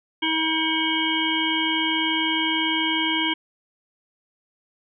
harmonic tone with a mistuned harmonic, 319.5 Hz, D#4, 46 cents sharp, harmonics 1 / 3 / 5 / 7 / 9 / 10, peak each -26 / -28 / -32 / -27 / -28 / -26 dBFS, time 0.22-3.34 s, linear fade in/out 10 ms, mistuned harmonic 9, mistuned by +32 cents, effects none

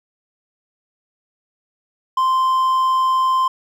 triangle tone, 1042 Hz, C6, 7 cents flat, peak -12 dBFS, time 2.17-3.48 s, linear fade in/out 5 ms, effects none

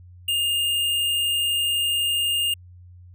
square tone, 2824 Hz, F7, 19 cents sharp, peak -21 dBFS, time 0.28-2.54 s, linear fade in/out 5 ms, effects added 89 Hz sine -43 dBFS peak until 3.14 s

